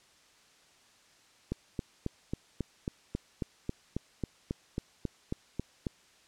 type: click train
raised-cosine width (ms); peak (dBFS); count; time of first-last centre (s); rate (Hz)
3; -19; 17; 1.52-5.868; 3.68
effects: white hiss -62 dBFS RMS until 6.27 s + low-pass 7000 Hz 12 dB/octave